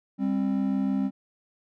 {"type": "tone pair together", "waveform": "triangle", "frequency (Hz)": [198.6, 265.1], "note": ["G3", "C4"], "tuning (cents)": [23, 23], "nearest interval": "perfect fourth", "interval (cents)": 500, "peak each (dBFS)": -24, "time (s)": [0.18, 1.11], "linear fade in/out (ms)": 50, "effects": []}